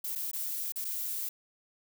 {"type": "noise with dropouts", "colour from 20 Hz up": "violet", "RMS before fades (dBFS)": -35, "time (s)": [0.04, 1.29], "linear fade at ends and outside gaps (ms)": 5, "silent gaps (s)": [[0.153, 0.157], [0.314, 0.332], [0.722, 0.758], [0.846, 0.85]], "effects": []}